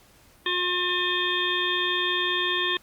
harmonic tone with a mistuned harmonic, 359 Hz, F4, 48 cents sharp, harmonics 1 / 3 / 5 / 7 / 9 / 10, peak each -31 / -31 / -28 / -33 / -29 / -29 dBFS, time 0.46-2.77 s, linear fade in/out 2 ms, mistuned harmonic 3, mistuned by -15 cents, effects pink hiss -56 dBFS RMS until 2.82 s + Opus 48 kbps

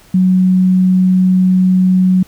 sine tone, 185 Hz, F#3, in tune, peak -7 dBFS, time 0.14-2.23 s, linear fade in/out 5 ms, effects pink hiss -45 dBFS RMS until 2.27 s

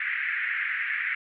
white band-pass noise, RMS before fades -29 dBFS, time 0-1.15 s, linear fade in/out 5 ms, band 1600 to 2200 Hz, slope 48 dB/octave, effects none

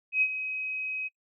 sine tone with ADSR envelope, 2534 Hz, D#7, 31 cents sharp, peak -19 dBFS, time 0.12-1.09 s, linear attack 97 ms, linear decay 59 ms, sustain -11 dB, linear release 24 ms, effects noise-tail reverb RT60 0.1 s tail -25 dB re dry

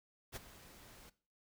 pink noise with ADSR envelope, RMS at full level -43 dBFS, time 0.32-1.1 s, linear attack 43 ms, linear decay 18 ms, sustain -15 dB, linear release 10 ms, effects noise-tail reverb RT60 0.4 s tail -18 dB re dry

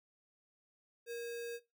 sine tone with sample-and-hold, 470.7 Hz, A#4, 17 cents sharp, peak -39 dBFS, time 1.06-1.6 s, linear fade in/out 50 ms, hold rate 2100 Hz, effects noise-tail reverb RT60 0.2 s tail -17 dB re dry

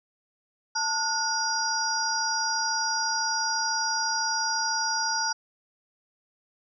sine tone cluster, 883 / 1442 / 4822 / 5690 Hz, A5 / F#6 / D8 / F8, +6 / -45 / +45 / +31 cents, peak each -30 dBFS, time 0.75-5.33 s, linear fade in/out 10 ms, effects none

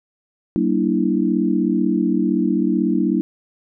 sine chord, E half-diminished seventh, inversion first, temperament equal with one note detuned, 190.97 / 233.1 / 293.7 / 329.6 Hz, G3 / Bb3 / D4 / E4, -45 / 0 / 0 / 0 cents, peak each -21 / -21 / -21 / -21 dBFS, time 0.56-3.21 s, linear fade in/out 0 ms, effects none

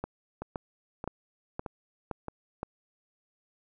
two click trains, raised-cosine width 1 ms, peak -19 / -22 dBFS, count 6 / 4, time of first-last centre 0.04-2.631 / 0.42-2.283 s, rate 1.93 / 1.61 Hz, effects none

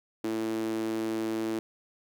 sawtooth tone with high-pass filter, 111.1 Hz, A2, 17 cents sharp, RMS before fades -31 dBFS, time 0.24-1.59 s, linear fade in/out 0 ms, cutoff 300 Hz, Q 7.5, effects none

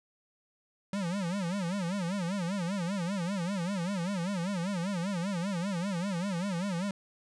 square tone with vibrato, 185 Hz, F#3, in tune, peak -31 dBFS, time 0.93-6.91 s, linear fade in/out 2 ms, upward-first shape sine, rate 5.1 Hz, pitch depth 180 cents each way, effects resampled to 22050 Hz + 12-bit

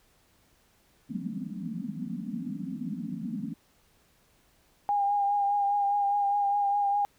white band-pass noise, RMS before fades -35 dBFS, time 1.09-3.54 s, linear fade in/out 10 ms, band 160 to 270 Hz, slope 96 dB/octave
sine tone with vibrato, 810 Hz, G#5, 43 cents flat, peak -23 dBFS, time 4.89-7.05 s, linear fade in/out 0 ms, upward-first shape triangle, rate 4.9 Hz, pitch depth 30 cents each way
effects pink hiss -65 dBFS RMS until 7.18 s

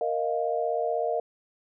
sine chord, Bb suspended fourth, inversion none, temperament equal, 466.2 / 622.3 / 698.5 Hz, Bb4 / Eb5 / F5, 0 / 0 / 0 cents, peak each -29 dBFS, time 0.01-1.2 s, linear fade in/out 2 ms, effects none

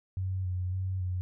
sine tone with vibrato, 92.5 Hz, F#2, in tune, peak -29 dBFS, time 0.17-1.21 s, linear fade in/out 0 ms, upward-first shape square, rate 1.8 Hz, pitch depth 27 cents each way, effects none

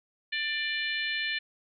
harmonic tone, 592 Hz, D5, 14 cents sharp, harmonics 3 / 4 / 5 / 6 / 7, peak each -32 / -34 / -36 / -38 / -39 dBFS, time 0.32-1.39 s, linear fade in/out 10 ms, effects none

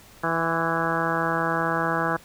harmonic tone with a mistuned harmonic, 164.81 Hz, E3, in tune, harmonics 1 / 2 / 3 / 4 / 5 / 6 / 7 / 8 / 9 / 10, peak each -31 / -31 / -31 / -31 / -31 / -31 / -31 / -31 / -31 / -31 dBFS, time 0.23-2.17 s, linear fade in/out 10 ms, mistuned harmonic 6, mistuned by +40 cents, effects pink hiss -50 dBFS RMS until 2.24 s

